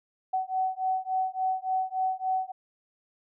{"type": "beating tone pair", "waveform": "sine", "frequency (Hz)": [751, 754.5], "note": ["F#5", "F#5"], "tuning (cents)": [26, 34], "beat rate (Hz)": 3.5, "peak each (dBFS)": -29, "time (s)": [0.33, 2.52], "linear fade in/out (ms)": 10, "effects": []}